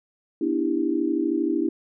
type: chord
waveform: sine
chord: E minor seventh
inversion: second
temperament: just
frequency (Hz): 247.2 / 296.7 / 329.6 / 395.6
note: B3 / D4 / E4 / G4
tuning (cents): +2 / +18 / 0 / +16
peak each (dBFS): -30 / -25 / -24 / -30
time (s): 0.41-1.69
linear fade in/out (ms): 5
effects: none